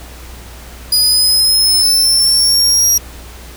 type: exponential sweep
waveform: sawtooth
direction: up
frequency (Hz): 4923 to 5690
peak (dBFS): -6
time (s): 0.92-2.98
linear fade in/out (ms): 5
effects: added 60 Hz sine -32 dBFS peak until 3.56 s + pink hiss -36 dBFS RMS until 3.56 s